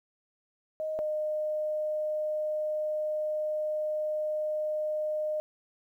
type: tone pair in turn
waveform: sine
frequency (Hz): 624 / 612.2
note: D#5 / D#5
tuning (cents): +5 / -28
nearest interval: unison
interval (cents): 33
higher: first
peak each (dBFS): -30 / -28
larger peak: second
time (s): 0.8-0.99 / 0.99-5.4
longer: second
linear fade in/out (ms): 0
effects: 11-bit